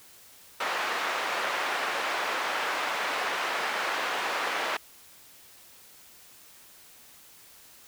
white band-pass noise, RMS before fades -30 dBFS, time 0.6-4.77 s, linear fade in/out 5 ms, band 560 to 1800 Hz, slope 12 dB/octave, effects white hiss -53 dBFS RMS until 7.87 s

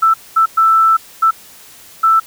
sine tone bursts at uneven times, 1324 Hz, E6, 7 cents sharp, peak -7 dBFS, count 5, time 0.02-0.14 / 0.36-0.46 / 0.57-0.97 / 1.22-1.31 / 2.03-2.2 s, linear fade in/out 10 ms, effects white hiss -40 dBFS RMS until 2.26 s

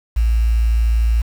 sine tone with quantisation, 56.6 Hz, A1, 50 cents sharp, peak -12 dBFS, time 0.16-1.22 s, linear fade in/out 10 ms, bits 6, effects none

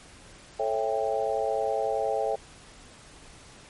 sine chord, A dominant seventh, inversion none, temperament just, 440 / 550 / 660 / 792 Hz, A4 / C#5 / E5 / G5, 0 / -14 / +2 / +18 cents, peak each -30 dBFS, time 0.59-2.36 s, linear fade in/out 10 ms, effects pink hiss -50 dBFS RMS until 3.69 s + MP3 48 kbps

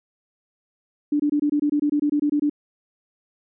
sine tone bursts, 293.7 Hz, D4, in tune, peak -17 dBFS, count 14, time 1.12-2.497 s, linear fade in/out 5 ms, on 77 ms, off 23 ms, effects none

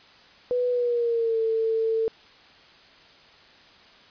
sine tone with pitch glide, 493.9 to 447.7 Hz, B4 to A4, 0 to +30 cents, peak -21 dBFS, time 0.51-2.08 s, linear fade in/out 0 ms, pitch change -170 cents, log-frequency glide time 0.7-1.4 s, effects white hiss -52 dBFS RMS until 4.1 s + resampled to 11025 Hz

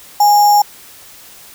sine tone with sample-and-hold, 827 Hz, G#5, 8 cents flat, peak -6 dBFS, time 0.2-0.62 s, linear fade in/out 5 ms, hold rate 6300 Hz, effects white hiss -39 dBFS RMS until 1.54 s

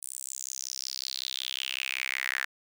sawtooth tone with high-pass filter sweep, 65.41 Hz, C2, in tune, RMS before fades -35 dBFS, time 0.02-2.45 s, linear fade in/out 5 ms, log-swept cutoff 9200 to 1700 Hz, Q 5.2, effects none

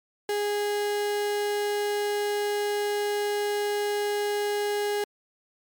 35% pulse tone, 412.5 Hz, G#4, 12 cents flat, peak -23 dBFS, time 0.29-5.04 s, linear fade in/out 2 ms, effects MP3 96 kbps

